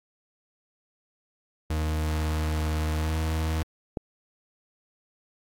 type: tone with pitch glide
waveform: 40% pulse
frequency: 77.78 to 79.51 Hz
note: D#2 to D#2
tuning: 0 to +38 cents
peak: -24 dBFS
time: 1.7-3.63 s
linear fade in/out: 5 ms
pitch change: +38 cents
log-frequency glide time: 2.95-3.16 s
type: click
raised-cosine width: 2 ms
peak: -16 dBFS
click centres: 3.972 s
effects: AAC 48 kbps